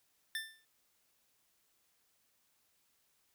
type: tone with exponential decay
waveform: 25% pulse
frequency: 1779 Hz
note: A6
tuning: 19 cents sharp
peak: -30 dBFS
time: 0.35-0.65 s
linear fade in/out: 1 ms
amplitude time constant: 64 ms
effects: white hiss -75 dBFS RMS until 3.34 s